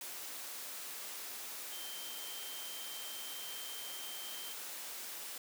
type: tone in noise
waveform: sine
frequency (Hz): 3136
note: G7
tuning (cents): 0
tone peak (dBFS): -48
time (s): 1.72-4.53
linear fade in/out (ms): 2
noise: white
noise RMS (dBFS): -45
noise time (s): 0.01-5.38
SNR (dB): -6
effects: high-pass 300 Hz 12 dB/octave